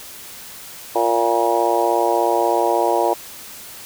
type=harmonic tone with a mistuned harmonic; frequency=116.54 Hz; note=A#2; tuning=in tune; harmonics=3 / 4 / 5 / 6 / 7 / 8; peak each=-22 / -22 / -22 / -22 / -22 / -22 dBFS; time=0.95-3.14 s; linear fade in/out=10 ms; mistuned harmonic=8; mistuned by=+42 cents; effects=white hiss -37 dBFS RMS until 3.85 s